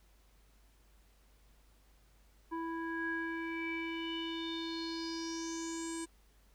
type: tone with low-pass filter sweep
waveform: square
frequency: 329.6 Hz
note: E4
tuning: in tune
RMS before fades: -39 dBFS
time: 2.51-6.06 s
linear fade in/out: 20 ms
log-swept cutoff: 1200 to 8500 Hz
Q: 7.3
effects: added 50 Hz sine -63 dBFS peak until 6.54 s + pink hiss -70 dBFS RMS until 6.54 s